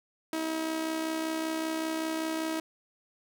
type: tone with amplitude modulation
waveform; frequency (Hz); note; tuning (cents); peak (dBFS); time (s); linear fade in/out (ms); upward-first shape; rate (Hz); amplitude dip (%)
sawtooth; 320; D#4; +49; -24; 0.33-2.6; 2; sine; 65.2; 45
effects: none